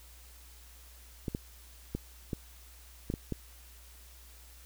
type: clicks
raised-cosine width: 3 ms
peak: -20 dBFS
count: 7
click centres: 1.282 / 1.349 / 1.95 / 2.332 / 3.101 / 3.139 / 3.323 s
effects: added 60 Hz sine -53 dBFS peak until 4.65 s + white hiss -57 dBFS RMS until 4.65 s